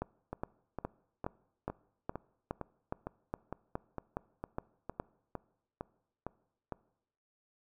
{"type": "two click trains", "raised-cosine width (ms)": 1, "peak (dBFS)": [-21, -24], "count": [13, 15], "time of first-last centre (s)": [[0.02, 4.999], [0.33, 6.723]], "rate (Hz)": [2.41, 2.19], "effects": ["noise-tail reverb RT60 0.8 s tail -22 dB re dry"]}